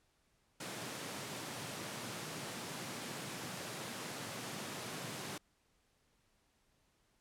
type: high-pass noise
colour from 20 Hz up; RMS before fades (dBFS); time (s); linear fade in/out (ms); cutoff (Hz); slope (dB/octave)
pink; -44; 0.6-5.38; 5; 110; 48
effects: pink hiss -75 dBFS RMS until 7.2 s + low-pass 11000 Hz 12 dB/octave